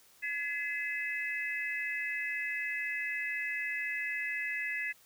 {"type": "tone cluster", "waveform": "sine", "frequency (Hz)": [1700, 2034, 2590], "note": ["G#6", "C7", "E7"], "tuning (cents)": [40, -50, -31], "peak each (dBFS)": [-38, -35, -39], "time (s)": [0.22, 4.93], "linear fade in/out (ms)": 20, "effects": ["white hiss -62 dBFS RMS until 5.05 s"]}